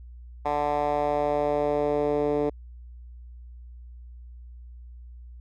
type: tone with band-pass filter sweep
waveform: 10% pulse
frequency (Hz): 146.83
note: D3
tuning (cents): 0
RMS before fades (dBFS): -25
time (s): 0.45-2.5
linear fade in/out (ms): 10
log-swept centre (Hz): 830 to 400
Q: 2.1
effects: added 60 Hz sine -41 dBFS peak until 5.4 s